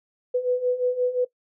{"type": "beating tone pair", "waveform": "sine", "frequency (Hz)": [493.9, 499.6], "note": ["B4", "B4"], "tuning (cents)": [0, 20], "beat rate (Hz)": 5.7, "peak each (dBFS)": [-26, -22], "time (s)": [0.34, 1.25], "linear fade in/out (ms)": 10, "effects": ["noise-tail reverb RT60 0.1 s tail -19 dB re dry"]}